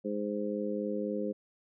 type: harmonic tone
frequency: 103.83 Hz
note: G#2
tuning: in tune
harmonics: 2 / 3 / 4 / 5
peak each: -35 / -38 / -37 / -36 dBFS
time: 0.04-1.33 s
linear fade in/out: 20 ms
effects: none